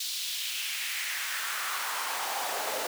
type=noise with high-pass filter sweep; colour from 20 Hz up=pink; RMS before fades=-33 dBFS; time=0-2.87 s; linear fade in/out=5 ms; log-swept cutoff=4200 to 540 Hz; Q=2.2; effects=none